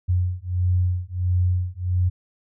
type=beating tone pair; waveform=sine; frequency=89.5 / 91 Hz; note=F2 / F#2; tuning=+43 / -28 cents; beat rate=1.5 Hz; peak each=-22 dBFS; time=0.08-2.1 s; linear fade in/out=20 ms; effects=none